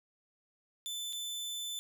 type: tone with dropouts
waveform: sawtooth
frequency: 3520 Hz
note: A7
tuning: in tune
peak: -34 dBFS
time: 0.86-1.79 s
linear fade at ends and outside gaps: 0 ms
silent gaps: 1.126-1.131 s
effects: none